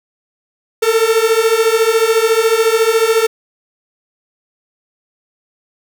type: beating tone pair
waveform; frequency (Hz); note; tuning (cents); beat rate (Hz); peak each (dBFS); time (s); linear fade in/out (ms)
45% pulse; 441.5 / 455.5; A4 / A#4; +6 / -40; 14; -14 / -13; 0.82-3.27; 10
effects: none